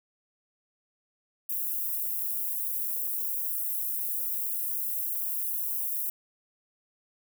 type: high-pass noise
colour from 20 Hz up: white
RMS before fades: -31 dBFS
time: 1.49-6.1 s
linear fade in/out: 5 ms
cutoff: 12000 Hz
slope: 24 dB/octave
effects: none